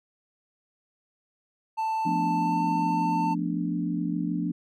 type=tone with pitch glide; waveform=triangle; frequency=885 to 895.3 Hz; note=A5 to A5; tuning=+10 to +30 cents; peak=-23 dBFS; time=1.77-3.35 s; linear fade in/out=20 ms; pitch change=+20 cents; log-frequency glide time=2.35-2.61 s
type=chord; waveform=sine; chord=B half-diminished seventh; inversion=second; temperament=equal; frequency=174.61 / 220 / 246.9 / 293.7 Hz; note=F3 / A3 / B3 / D4; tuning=0 / 0 / 0 / 0 cents; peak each=-29 / -34 / -33 / -30 dBFS; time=2.05-4.52 s; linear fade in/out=10 ms
effects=none